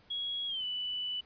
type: tone with pitch glide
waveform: sine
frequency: 3322 to 2977 Hz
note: G#7 to F#7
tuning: 0 to +10 cents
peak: -33 dBFS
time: 0.1-1.21 s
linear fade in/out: 10 ms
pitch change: -190 cents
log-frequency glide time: 0.47-0.64 s
effects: pink hiss -63 dBFS RMS until 1.25 s + resampled to 11025 Hz